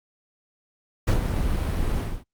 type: noise with ADSR envelope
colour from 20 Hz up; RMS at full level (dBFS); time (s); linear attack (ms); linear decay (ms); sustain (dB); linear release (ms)
brown; -18; 1.07-2.24; 11; 110; -6; 250
effects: noise-tail reverb RT60 0.1 s tail -23 dB re dry + Opus 48 kbps